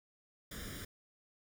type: noise with comb filter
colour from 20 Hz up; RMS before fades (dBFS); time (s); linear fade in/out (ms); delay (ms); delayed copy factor
pink; -45; 0.51-0.85; 5; 0.57; +0.8
effects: none